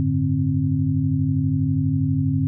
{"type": "tone cluster", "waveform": "sine", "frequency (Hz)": [93.3, 105.6, 145.8, 264.9], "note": ["F#2", "G#2", "D3", "C4"], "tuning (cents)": [15, 29, -12, 22], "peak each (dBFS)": [-27, -24, -21, -23], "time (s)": [0, 2.47], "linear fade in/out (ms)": 0, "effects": []}